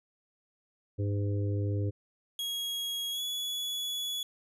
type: harmonic tone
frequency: 101.5 Hz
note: G#2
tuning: 39 cents flat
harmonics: 1 / 3 / 4 / 5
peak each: -28 / -38 / -40 / -42 dBFS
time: 0.98-1.91 s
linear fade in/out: 20 ms
type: tone with pitch glide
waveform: 40% pulse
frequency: 3300 to 3397 Hz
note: G#7 to G#7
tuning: -12 to +38 cents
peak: -31 dBFS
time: 2.39-4.23 s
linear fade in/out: 2 ms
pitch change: +50 cents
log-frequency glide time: 3.11-3.22 s
effects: none